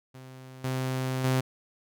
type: tone with level steps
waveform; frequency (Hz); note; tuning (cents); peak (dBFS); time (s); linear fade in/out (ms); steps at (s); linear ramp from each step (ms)
sawtooth; 130; C3; -11; -40 / -24 / -19; 0.14-1.41; 10; 0.64 / 1.24; 5
effects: none